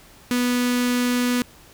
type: tone with notch filter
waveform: sawtooth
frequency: 246 Hz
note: B3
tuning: 7 cents flat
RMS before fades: -21 dBFS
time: 0.31-1.42 s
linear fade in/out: 0 ms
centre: 690 Hz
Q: 0.85
effects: pink hiss -49 dBFS RMS until 1.73 s